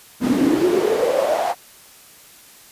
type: noise with high-pass filter sweep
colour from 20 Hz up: brown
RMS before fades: -18 dBFS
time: 0.2-1.55 s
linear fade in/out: 50 ms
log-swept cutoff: 230 to 760 Hz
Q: 8.3
effects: white hiss -46 dBFS RMS until 2.71 s + resampled to 32000 Hz